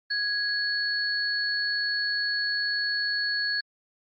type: tone pair together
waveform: sine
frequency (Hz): 1661.2 / 4399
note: G#6 / C#8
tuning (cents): 0 / -14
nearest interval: octave + perfect fourth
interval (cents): 1686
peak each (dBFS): -27 / -28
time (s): 0.1-3.61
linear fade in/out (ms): 10
effects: Opus 32 kbps